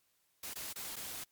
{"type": "noise with dropouts", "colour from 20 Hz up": "white", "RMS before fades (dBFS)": -43, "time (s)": [0.43, 1.24], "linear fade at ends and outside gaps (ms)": 5, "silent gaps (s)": [[0.537, 0.556], [0.73, 0.758], [0.958, 0.964]], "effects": ["white hiss -75 dBFS RMS until 1.31 s", "MP3 96 kbps"]}